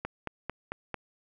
click train, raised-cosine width 0.5 ms, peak -18 dBFS, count 5, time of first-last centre 0.05-0.943 s, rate 4.48 Hz, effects none

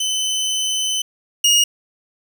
25% pulse tone pair in turn, 3035 / 2865 Hz, F#7 / F7, +43 / +44 cents, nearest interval minor second, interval 99 cents, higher first, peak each -15 / -8 dBFS, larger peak second, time 0-1.02 / 1.44-1.64 s, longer first, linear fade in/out 5 ms, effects none

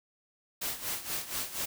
white noise with tremolo, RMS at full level -33 dBFS, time 0.61-1.66 s, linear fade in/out 10 ms, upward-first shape sine, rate 4.2 Hz, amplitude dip 75%, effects none

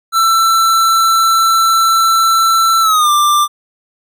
square tone with pitch glide, 1337 to 1184.3 Hz, E6 to D6, +24 to +14 cents, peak -9 dBFS, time 0.12-3.48 s, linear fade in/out 50 ms, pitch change -210 cents, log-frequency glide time 2.81-3.1 s, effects none

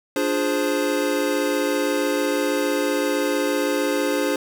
square chord, D half-diminished seventh, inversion none, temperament equal, 293.7 / 349.2 / 415.3 / 523.3 Hz, D4 / F4 / Ab4 / C5, 0 / 0 / 0 / 0 cents, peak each -25 / -29 / -27 / -25 dBFS, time 0.16-4.36 s, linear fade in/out 2 ms, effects none

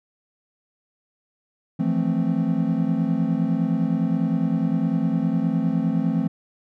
triangle chord, F major seventh, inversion third, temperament equal, 164.81 / 174.61 / 220 / 261.6 Hz, E3 / F3 / A3 / C4, 0 / 0 / 0 / 0 cents, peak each -23 dBFS, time 1.79-6.28 s, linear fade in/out 10 ms, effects none

